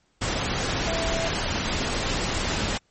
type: tone in noise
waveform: sine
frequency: 660 Hz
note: E5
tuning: 2 cents sharp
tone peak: -28 dBFS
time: 0.87-1.28 s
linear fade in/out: 10 ms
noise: pink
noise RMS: -26 dBFS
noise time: 0.21-2.78 s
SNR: -5 dB
effects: pink hiss -67 dBFS RMS until 2.9 s + MP3 32 kbps